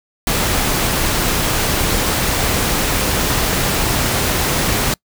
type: noise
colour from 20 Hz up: pink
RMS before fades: -17 dBFS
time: 0.27-4.94 s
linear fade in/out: 2 ms
effects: noise-tail reverb RT60 0.1 s tail -26 dB re dry